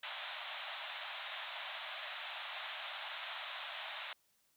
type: band-pass noise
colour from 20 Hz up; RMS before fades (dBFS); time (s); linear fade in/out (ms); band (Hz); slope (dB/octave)
white; -45; 0.03-4.13; 2; 590 to 3800; 96
effects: white hiss -75 dBFS RMS until 4.56 s